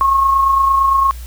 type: tone with amplitude modulation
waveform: sine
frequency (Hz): 1087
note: C#6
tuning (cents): -34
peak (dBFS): -8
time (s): 0.01-1.11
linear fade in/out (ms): 0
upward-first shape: sine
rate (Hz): 28.8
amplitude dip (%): 40
effects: added 60 Hz sine -27 dBFS peak until 1.26 s + white hiss -41 dBFS RMS until 1.26 s